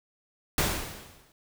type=noise with exponential decay; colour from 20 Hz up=pink; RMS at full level=-23 dBFS; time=0.58-1.32 s; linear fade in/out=2 ms; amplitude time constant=160 ms; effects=none